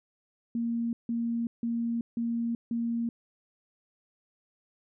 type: tone bursts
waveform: sine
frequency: 233.1 Hz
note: A#3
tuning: in tune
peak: -27 dBFS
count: 5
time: 0.55-3.09 s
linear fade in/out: 2 ms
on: 380 ms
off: 160 ms
effects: none